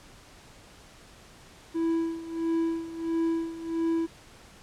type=tone with tremolo; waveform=triangle; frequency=329.6 Hz; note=E4; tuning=in tune; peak=-21 dBFS; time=1.74-4.07 s; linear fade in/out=20 ms; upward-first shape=sine; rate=1.5 Hz; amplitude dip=80%; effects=pink hiss -52 dBFS RMS until 4.62 s + low-pass 9000 Hz 12 dB/octave